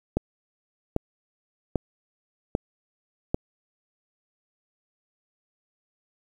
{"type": "click train", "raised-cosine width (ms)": 2, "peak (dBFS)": -9, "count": 5, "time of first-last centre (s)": [0.17, 3.345], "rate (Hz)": 1.26, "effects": ["8-bit"]}